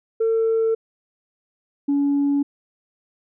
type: tone pair in turn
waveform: sine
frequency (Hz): 449.7 / 283.3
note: A4 / C#4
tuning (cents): +38 / +38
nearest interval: minor sixth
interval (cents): 800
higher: first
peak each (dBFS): -15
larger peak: neither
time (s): 0.2-0.75 / 1.88-2.43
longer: neither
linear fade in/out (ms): 10
effects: tanh soft clip ceiling -14 dBFS